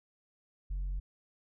sine tone with tanh clipping, 45.94 Hz, F#1, 12 cents flat, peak -33 dBFS, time 0.7-1 s, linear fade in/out 10 ms, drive 2 dB, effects none

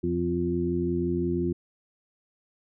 harmonic tone with a mistuned harmonic, 85.8 Hz, F2, 30 cents flat, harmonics 1 / 2 / 3 / 4, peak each -33 / -30 / -31 / -27 dBFS, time 0.03-1.53 s, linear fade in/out 10 ms, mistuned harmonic 4, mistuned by +27 cents, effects none

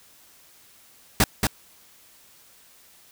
pink noise with echo, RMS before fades -17 dBFS, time 1.2-1.24 s, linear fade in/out 2 ms, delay 230 ms, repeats 1, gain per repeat -4 dB, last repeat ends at 1.47 s, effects white hiss -54 dBFS RMS until 3.11 s

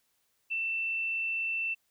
sine tone, 2676 Hz, E7, 25 cents sharp, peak -29 dBFS, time 0.5-1.75 s, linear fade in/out 20 ms, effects white hiss -74 dBFS RMS until 1.9 s

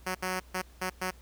5% pulse tone bursts at uneven times, 185 Hz, F#3, in tune, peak -19 dBFS, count 5, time 0.06-0.15 / 0.22-0.4 / 0.54-0.62 / 0.81-0.9 / 1.01-1.11 s, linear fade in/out 10 ms, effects added 60 Hz sine -52 dBFS peak until 1.21 s + pink hiss -60 dBFS RMS until 1.21 s

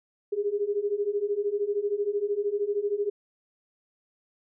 sine beating tone pair, 401.4 / 414.4 Hz, G4 / G#4, +41 / -4 cents, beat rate 13 Hz, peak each -29 / -27 dBFS, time 0.32-3.1 s, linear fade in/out 10 ms, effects none

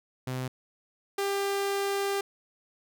sawtooth tone pair in turn, 128.4 / 397.4 Hz, C3 / G4, -32 / +24 cents, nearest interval octave + minor sixth, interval 1956 cents, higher second, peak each -27 / -23 dBFS, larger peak second, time 0.27-0.48 / 1.18-2.21 s, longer second, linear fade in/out 5 ms, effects none

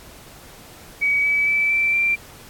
sine tone with pitch steps, 2268 / 2290 / 2313 / 2336 / 2359 Hz, C#7 / D7 / D7 / D7 / D7, +39 / -44 / -27 / -10 / +7 cents, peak -16 dBFS, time 1.01-2.16 s, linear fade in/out 20 ms, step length 230 ms, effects pink hiss -44 dBFS RMS until 2.49 s + AAC 64 kbps

